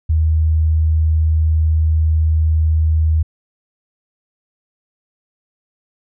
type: tone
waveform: sine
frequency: 79 Hz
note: D#2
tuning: 27 cents sharp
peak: -11 dBFS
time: 0.09-3.23 s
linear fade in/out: 10 ms
effects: none